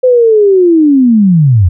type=linear sweep; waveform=sine; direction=down; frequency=516 to 80.8 Hz; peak=-3 dBFS; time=0.03-1.69 s; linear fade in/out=10 ms; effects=none